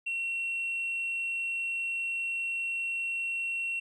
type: tone with tanh clipping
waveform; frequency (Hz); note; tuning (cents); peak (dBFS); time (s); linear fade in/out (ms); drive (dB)
triangle; 2725; F7; -43; -30; 0.06-3.8; 10; 5
effects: none